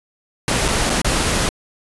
pink noise with dropouts, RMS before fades -18 dBFS, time 0.48-1.49 s, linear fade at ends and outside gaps 1 ms, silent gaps 0.681-0.685 / 0.896-0.901 / 1.017-1.046 s, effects resampled to 24000 Hz

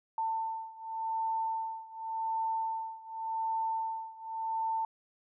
sine beating tone pair, 894 / 894.88 Hz, A5 / A5, +27 / +29 cents, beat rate 0.88 Hz, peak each -34 / -36 dBFS, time 0.18-4.85 s, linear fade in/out 2 ms, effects none

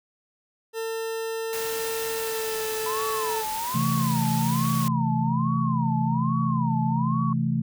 40% pulse tone with pitch glide, 450 to 438.7 Hz, A4 to A4, +39 to -5 cents, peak -27 dBFS, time 0.73-3.45 s, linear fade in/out 50 ms, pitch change -44 cents, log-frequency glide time 2.18-2.68 s
white noise, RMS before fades -34 dBFS, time 1.53-4.88 s, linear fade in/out 0 ms
sine tone with vibrato, 987.8 Hz, B5, in tune, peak -28 dBFS, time 2.86-7.33 s, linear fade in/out 2 ms, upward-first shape sine, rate 1.2 Hz, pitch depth 230 cents each way
sine chord, A minor, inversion first, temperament just, 132 / 165 / 220 Hz, C3 / E3 / A3, +16 / +2 / 0 cents, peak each -26 / -26 / -26 dBFS, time 3.74-7.62 s, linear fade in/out 10 ms
effects none

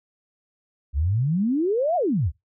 sine exponential two-way sweep, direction up then down, 64.3 to 740 to 64.3 Hz, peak -19 dBFS, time 0.93-2.32 s, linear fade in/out 50 ms, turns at 1.96 s, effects noise-tail reverb RT60 0.2 s tail -24 dB re dry

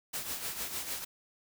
white noise with tremolo, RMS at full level -35 dBFS, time 0.13-1.05 s, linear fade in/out 10 ms, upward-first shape triangle, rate 6.6 Hz, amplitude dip 65%, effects none

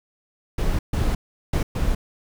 brown noise bursts at uneven times, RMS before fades -21 dBFS, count 4, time 0.58-0.79 / 0.93-1.15 / 1.53-1.63 / 1.75-1.95 s, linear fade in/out 5 ms, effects none

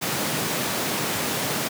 pink high-pass noise, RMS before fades -26 dBFS, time 0.01-1.69 s, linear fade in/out 20 ms, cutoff 130 Hz, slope 24 dB/octave, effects none

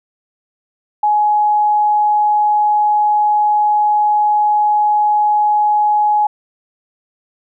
sine tone, 840 Hz, G#5, 19 cents sharp, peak -10 dBFS, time 1.03-6.27 s, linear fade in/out 5 ms, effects none

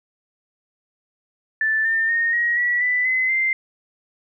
sine tone with pitch steps, 1760 / 1803.2 / 1847.5 / 1892.9 / 1939.4 / 1987 / 2036 / 2086 Hz, A6 / A6 / A#6 / A#6 / B6 / B6 / C7 / C7, 0 / +42 / -16 / +26 / -32 / +10 / -48 / -6 cents, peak -17 dBFS, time 1.61-3.53 s, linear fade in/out 2 ms, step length 240 ms, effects none

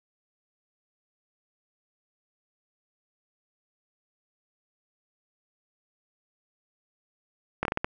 slowing click train, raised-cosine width 0.5 ms, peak -11 dBFS, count 6, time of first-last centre 7.63-7.845 s, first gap 22 ms, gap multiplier 1.34, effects none

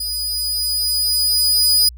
sawtooth tone with level ramp, 4952 Hz, D#8, 9 cents flat, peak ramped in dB -19 to -8 dBFS, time 0-1.89 s, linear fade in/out 5 ms, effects added 60 Hz sine -34 dBFS peak until 1.97 s

